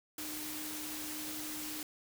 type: tone in noise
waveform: sine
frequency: 305.5 Hz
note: D#4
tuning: 32 cents flat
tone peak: -45 dBFS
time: 0.18-1.83 s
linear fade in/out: 2 ms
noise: white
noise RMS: -42 dBFS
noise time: 0.18-1.83 s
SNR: -6 dB
effects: none